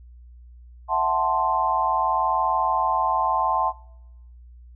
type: chord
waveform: sine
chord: F# half-diminished seventh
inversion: third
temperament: equal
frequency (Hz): 659.3 / 740 / 880 / 1046.5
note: E5 / F#5 / A5 / C6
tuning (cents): 0 / 0 / 0 / 0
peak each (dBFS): -28 / -26 / -23 / -23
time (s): 0.88-3.73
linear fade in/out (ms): 50
effects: noise-tail reverb RT60 0.9 s tail -24 dB re dry + added 60 Hz sine -43 dBFS peak until 4.75 s